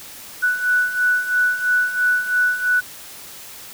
sine beating tone pair, 1480 / 1483 Hz, F#6 / F#6, 0 / +4 cents, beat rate 3 Hz, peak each -22 / -17 dBFS, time 0.42-2.81 s, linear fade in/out 20 ms, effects white hiss -38 dBFS RMS until 3.73 s

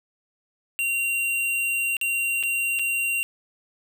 square tone with dropouts, 2761 Hz, F7, 20 cents flat, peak -23 dBFS, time 0.79-3.23 s, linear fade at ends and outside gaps 0 ms, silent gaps 1.968-2.013 / 2.428-2.435 / 2.789-2.794 s, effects 10-bit

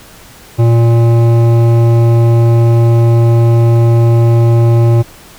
sine tone with hard clipping, 116.54 Hz, A#2, in tune, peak -7 dBFS, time 0.58-5.03 s, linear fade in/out 20 ms, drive 13 dB, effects pink hiss -37 dBFS RMS until 5.38 s

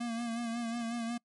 square tone with vibrato, 233.1 Hz, A#3, in tune, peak -34 dBFS, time 0-1.18 s, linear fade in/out 10 ms, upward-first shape sine, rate 5.5 Hz, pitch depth 44 cents each way, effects noise-tail reverb RT60 0.1 s tail -25 dB re dry + MP3 48 kbps

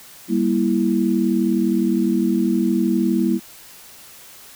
sine chord, E diminished, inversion first, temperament just, 197.78 / 237.3 / 329.6 Hz, G3 / Bb3 / E4, +16 / +31 / 0 cents, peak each -20 dBFS, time 0.28-3.4 s, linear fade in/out 50 ms, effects white hiss -43 dBFS RMS until 4.55 s

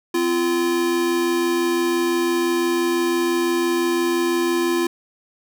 square tone pair together, 257.8 / 343.7 Hz, C4 / F4, -26 / -28 cents, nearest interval perfect fourth, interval 498 cents, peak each -27 / -19 dBFS, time 0.14-4.87 s, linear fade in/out 5 ms, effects none

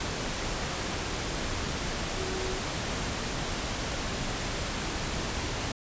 sine tone in noise, 375 Hz, F#4, 23 cents sharp, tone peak -35 dBFS, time 2.17-2.58 s, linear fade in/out 5 ms, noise pink, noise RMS -32 dBFS, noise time 0-5.72 s, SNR -6 dB, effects resampled to 16000 Hz

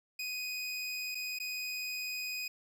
25% pulse tone with dropouts, 2496 Hz, D#7, 5 cents sharp, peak -32 dBFS, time 0.19-2.48 s, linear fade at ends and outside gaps 5 ms, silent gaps 1.148-1.152 / 1.388-1.399 s, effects none

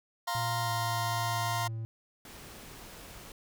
sawtooth chord, F suspended fourth, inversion none, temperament just, 698.5 / 931.3 / 1047.7 Hz, F5 / Bb5 / C6, 0 / -2 / +2 cents, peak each -31 dBFS, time 0.27-1.68 s, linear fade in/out 10 ms
triangle tone with pitch glide, 116.54 to 112.83 Hz, A#2 to A2, 0 to +44 cents, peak -32 dBFS, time 0.35-1.85 s, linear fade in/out 0 ms, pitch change -56 cents, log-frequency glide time 0.63-0.7 s
pink noise, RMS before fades -48 dBFS, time 2.25-3.32 s, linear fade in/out 2 ms
effects none

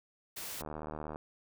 white noise, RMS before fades -42 dBFS, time 0.36-0.62 s, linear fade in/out 10 ms
click train, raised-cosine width 1 ms, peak -27 dBFS, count 43, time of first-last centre 0.61-1.159 s, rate 76.5 Hz
effects none

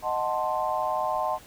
sine chord, D# diminished seventh, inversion none, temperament equal, 622.3 / 740 / 880 / 1046.5 Hz, D#5 / F#5 / A5 / C6, 0 / 0 / 0 / 0 cents, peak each -30 dBFS, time 0.02-1.39 s, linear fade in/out 50 ms, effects pink hiss -50 dBFS RMS until 1.46 s

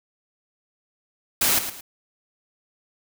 white noise with echo, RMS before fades -20 dBFS, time 1.41-1.59 s, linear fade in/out 5 ms, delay 110 ms, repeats 2, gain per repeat -10 dB, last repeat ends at 1.81 s, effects none

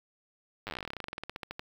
slowing click train, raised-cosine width 0.3 ms, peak -21 dBFS, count 28, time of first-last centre 0.67-1.595 s, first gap 9 ms, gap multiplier 1.09, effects 8-bit

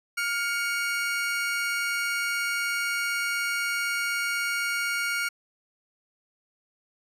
40% pulse tone pair together, 1409.9 / 2238 Hz, F6 / C#7, +16 / +16 cents, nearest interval minor sixth, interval 800 cents, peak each -27 / -29 dBFS, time 0.17-5.29 s, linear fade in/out 10 ms, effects resampled to 32000 Hz

